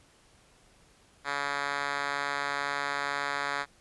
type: tone with band-pass filter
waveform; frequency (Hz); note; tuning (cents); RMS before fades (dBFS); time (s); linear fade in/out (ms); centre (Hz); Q
5% pulse; 142.1; C#3; +43; -32; 1.24-3.66; 50; 1900; 0.82
effects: pink hiss -61 dBFS RMS until 3.8 s + resampled to 24000 Hz